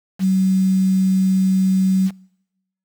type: tone with quantisation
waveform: sine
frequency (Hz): 189.3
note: F#3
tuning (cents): +40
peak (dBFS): -13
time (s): 0.19-2.11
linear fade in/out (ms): 50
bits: 6
effects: noise-tail reverb RT60 0.9 s tail -25 dB re dry